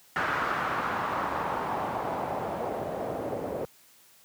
white noise with low-pass filter sweep, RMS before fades -31 dBFS, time 0.16-3.65 s, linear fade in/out 0 ms, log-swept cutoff 1500 to 520 Hz, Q 2.3, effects white hiss -58 dBFS RMS until 4.24 s + high-pass 80 Hz 12 dB/octave

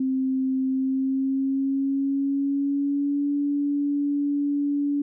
sine tone with pitch glide, 262.8 to 286.6 Hz, C4 to D4, +8 to -42 cents, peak -21 dBFS, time 0-5.02 s, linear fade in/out 5 ms, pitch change +150 cents, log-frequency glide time 0.67-3.31 s, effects none

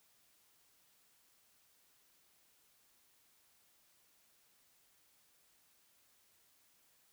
silence, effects white hiss -71 dBFS RMS until 7.12 s

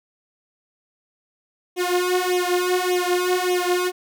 sawtooth tone with flanger, 360.6 Hz, F#4, 45 cents flat, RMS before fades -21 dBFS, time 1.76-3.92 s, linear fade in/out 50 ms, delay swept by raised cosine 0.32 to 3.62 ms, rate 1.7 Hz, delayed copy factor +1, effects none

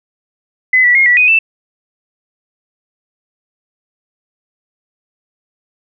sine tone with pitch steps, 2024 / 1954 / 2144 / 1949 / 2494 / 2654 Hz, B6 / B6 / C7 / B6 / D#7 / E7, +42 / -19 / +42 / -23 / +3 / +11 cents, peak -6 dBFS, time 0.73-1.39 s, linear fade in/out 5 ms, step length 110 ms, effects none

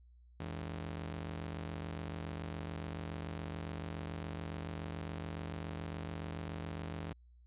sawtooth ring-modulated tone, 123.47 Hz, B2, in tune, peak -33 dBFS, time 0.4-7.13 s, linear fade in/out 0 ms, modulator 38.2 Hz, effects added 60 Hz sine -58 dBFS peak until 7.46 s + resampled to 8000 Hz

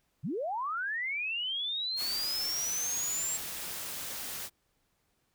sine linear sweep, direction up, 110 to 7560 Hz, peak -31 dBFS, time 0.23-3.38 s, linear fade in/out 20 ms
white noise, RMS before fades -39 dBFS, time 1.96-4.5 s, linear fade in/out 50 ms
effects pink hiss -75 dBFS RMS until 5.34 s

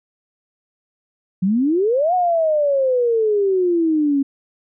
sine exponential two-way sweep, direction up then down, 177.5 to 739 to 271.9 Hz, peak -14 dBFS, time 1.42-4.23 s, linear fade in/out 10 ms, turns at 2.14 s, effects none

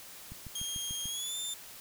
click train, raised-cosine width 5 ms, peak -32 dBFS, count 6, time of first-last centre 0.32-1.056 s, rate 6.79 Hz
20% pulse tone with pitch glide, 3236 to 3570 Hz, G#7 to A7, -46 to +24 cents, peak -29 dBFS, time 0.55-1.54 s, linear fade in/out 5 ms, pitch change +170 cents, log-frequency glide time 1.06-1.37 s
effects white hiss -49 dBFS RMS until 1.8 s

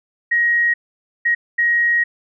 sine tone bursts at uneven times, 1888 Hz, A#6, 22 cents sharp, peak -13 dBFS, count 3, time 0.31-0.74 / 1.25-1.35 / 1.58-2.04 s, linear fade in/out 10 ms, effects none

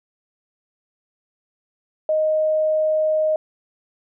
sine tone, 622.3 Hz, D#5, in tune, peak -16 dBFS, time 2.09-3.36 s, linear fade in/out 2 ms, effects none

